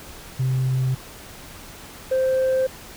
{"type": "tone pair in turn", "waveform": "sine", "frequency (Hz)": [130, 522.1], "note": ["C3", "C5"], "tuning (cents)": [-11, -4], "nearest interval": "2 octaves", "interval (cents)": 2407, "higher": "second", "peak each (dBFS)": [-17, -15], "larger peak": "second", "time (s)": [[0.39, 0.95], [2.11, 2.67]], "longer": "neither", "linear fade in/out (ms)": 10, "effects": ["tanh soft clip ceiling -16 dBFS", "pink hiss -41 dBFS RMS until 2.96 s"]}